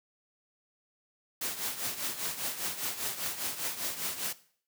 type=noise with tremolo; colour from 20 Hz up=white; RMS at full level=-32 dBFS; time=1.41-4.33 s; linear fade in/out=5 ms; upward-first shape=triangle; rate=5 Hz; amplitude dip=75%; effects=noise-tail reverb RT60 0.5 s tail -17 dB re dry + high-pass 100 Hz 12 dB/octave